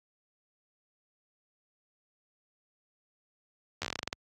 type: slowing click train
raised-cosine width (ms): 0.2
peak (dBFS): -15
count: 12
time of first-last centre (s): 3.82-4.129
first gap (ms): 12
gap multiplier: 1.16
effects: high-pass 60 Hz 12 dB/octave + AAC 48 kbps